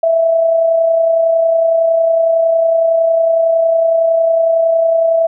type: tone with amplitude modulation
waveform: sine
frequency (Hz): 659.3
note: E5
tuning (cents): 0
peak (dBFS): -7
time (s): 0.03-5.27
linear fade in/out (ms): 5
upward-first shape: sine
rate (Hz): 30.9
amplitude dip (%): 40
effects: none